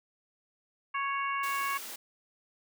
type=harmonic tone; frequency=554.4 Hz; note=C#5; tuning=in tune; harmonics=2 / 3 / 4 / 5; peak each=-31 / -38 / -37 / -41 dBFS; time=0.94-1.78 s; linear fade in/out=10 ms
type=high-pass noise; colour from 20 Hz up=white; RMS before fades=-42 dBFS; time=1.43-1.96 s; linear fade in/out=5 ms; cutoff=200 Hz; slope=96 dB/octave
effects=none